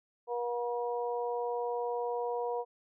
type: harmonic tone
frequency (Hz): 240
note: B3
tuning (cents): -49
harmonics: 2 / 3 / 4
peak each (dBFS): -33 / -38 / -38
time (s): 0.27-2.65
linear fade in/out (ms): 50
effects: none